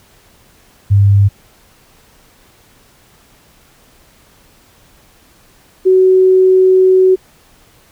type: tone pair in turn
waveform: sine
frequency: 100 / 374.2 Hz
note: G2 / F#4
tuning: +35 / +20 cents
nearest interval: octave + major seventh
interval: 2285 cents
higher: second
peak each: -5 dBFS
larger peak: neither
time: 0.9-1.29 / 5.85-7.16 s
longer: second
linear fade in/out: 20 ms
effects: pink hiss -48 dBFS RMS until 7.91 s